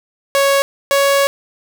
sawtooth tone pair in turn, 554.4 / 557.2 Hz, C#5 / C#5, 0 / +9 cents, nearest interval unison, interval 9 cents, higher second, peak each -7 dBFS, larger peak neither, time 0.35-0.62 / 0.91-1.27 s, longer second, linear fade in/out 0 ms, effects none

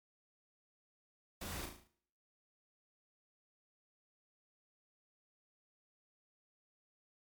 pink noise with echo, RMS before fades -45 dBFS, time 1.41-1.66 s, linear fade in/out 5 ms, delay 36 ms, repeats 6, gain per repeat -5 dB, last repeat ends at 1.876 s, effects noise-tail reverb RT60 0.6 s tail -17 dB re dry + MP3 96 kbps

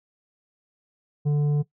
sine tone with tanh clipping, 146.83 Hz, D3, in tune, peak -20 dBFS, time 1.25-1.63 s, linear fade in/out 20 ms, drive 7 dB, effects noise-tail reverb RT60 0.1 s tail -18 dB re dry

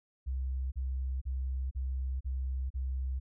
sine tone bursts, 65.2 Hz, C2, 5 cents flat, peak -31 dBFS, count 6, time 0.26-3.2 s, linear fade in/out 20 ms, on 460 ms, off 36 ms, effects none

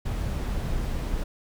brown noise, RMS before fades -28 dBFS, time 0.05-1.24 s, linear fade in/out 10 ms, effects none

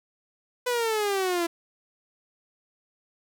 sawtooth exponential sweep, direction down, 501 to 334.4 Hz, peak -20 dBFS, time 0.66-1.47 s, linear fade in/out 10 ms, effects none

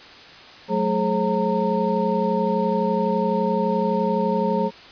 sine tone cluster, 184.4 / 216.2 / 423.4 / 536 / 917 Hz, F#3 / A3 / G#4 / C5 / A#5, -6 / -30 / +33 / +42 / -29 cents, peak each -25 dBFS, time 0.68-4.71 s, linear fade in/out 50 ms, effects white hiss -43 dBFS RMS until 4.91 s + resampled to 11025 Hz

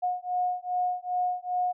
sine beating tone pair, 722 / 724.5 Hz, F#5 / F#5, -43 / -37 cents, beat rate 2.5 Hz, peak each -29 dBFS, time 0.02-1.73 s, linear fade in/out 20 ms, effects none

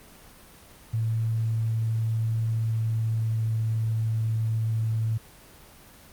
sine tone with pitch glide, 112.4 to 111.56 Hz, A2 to A2, +37 to +24 cents, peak -23 dBFS, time 0.93-5.18 s, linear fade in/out 10 ms, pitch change -13 cents, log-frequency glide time 2.45-3.59 s, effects pink hiss -50 dBFS RMS until 6.12 s + Opus 24 kbps

